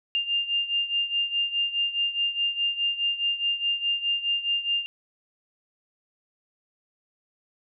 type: beating tone pair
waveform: sine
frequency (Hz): 2800 / 2804.8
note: F7 / F7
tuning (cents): +4 / +7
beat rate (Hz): 4.8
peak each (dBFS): -25 / -29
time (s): 0.15-4.86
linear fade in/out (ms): 0
effects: none